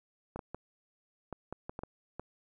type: clicks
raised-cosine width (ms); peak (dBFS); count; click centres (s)
1; -25; 9; 0.36 / 0.392 / 0.546 / 1.327 / 1.526 / 1.695 / 1.791 / 1.835 / 2.196
effects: 11-bit